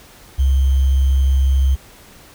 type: tone with sample-and-hold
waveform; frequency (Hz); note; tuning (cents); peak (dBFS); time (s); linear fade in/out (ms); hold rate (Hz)
sine; 67.1; C2; +44; -11; 0.38-1.76; 20; 3150
effects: pink hiss -44 dBFS RMS until 2.34 s